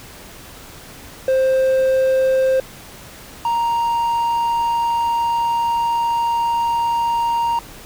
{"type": "tone pair in turn", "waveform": "triangle", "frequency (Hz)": [525, 933.7], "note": ["C5", "A#5"], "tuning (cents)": [6, 3], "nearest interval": "minor seventh", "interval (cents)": 997, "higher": "second", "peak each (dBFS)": [-11, -14], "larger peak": "first", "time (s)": [[1.28, 2.6], [3.45, 7.59]], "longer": "second", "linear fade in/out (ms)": 2, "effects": ["pink hiss -39 dBFS RMS until 7.85 s"]}